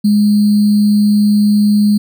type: tone with sample-and-hold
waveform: sine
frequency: 207.7 Hz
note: G#3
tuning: in tune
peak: -7 dBFS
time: 0.04-1.98 s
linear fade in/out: 10 ms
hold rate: 4410 Hz
effects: none